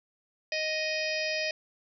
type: harmonic tone with a mistuned harmonic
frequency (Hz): 623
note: D#5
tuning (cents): +2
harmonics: 1 / 3 / 4 / 5 / 6 / 7 / 8 / 9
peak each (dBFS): -33 / -36 / -33 / -43 / -46 / -43 / -36 / -43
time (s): 0.52-1.51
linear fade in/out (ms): 2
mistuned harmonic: 6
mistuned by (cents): +20
effects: none